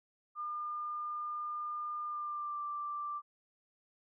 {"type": "tone with pitch glide", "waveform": "sine", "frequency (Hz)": [1206, 1176.4], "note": ["D6", "D6"], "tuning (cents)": [46, 3], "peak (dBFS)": -36, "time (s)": [0.35, 3.22], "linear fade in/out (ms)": 50, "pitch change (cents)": -43, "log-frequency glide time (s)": [2.05, 2.61], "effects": []}